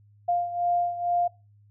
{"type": "beating tone pair", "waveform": "sine", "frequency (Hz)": [700, 702.2], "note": ["F5", "F5"], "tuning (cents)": [4, 9], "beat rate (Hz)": 2.2, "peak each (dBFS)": [-24, -29], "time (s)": [0.28, 1.28], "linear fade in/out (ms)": 10, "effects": ["noise-tail reverb RT60 0.3 s tail -24 dB re dry", "added 103 Hz sine -54 dBFS peak until 1.7 s"]}